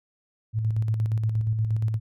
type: tone with tremolo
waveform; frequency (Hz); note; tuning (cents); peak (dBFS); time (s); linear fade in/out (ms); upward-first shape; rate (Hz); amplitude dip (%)
sine; 110; A2; 0; -20; 0.53-2; 50; square; 8.5; 40
effects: none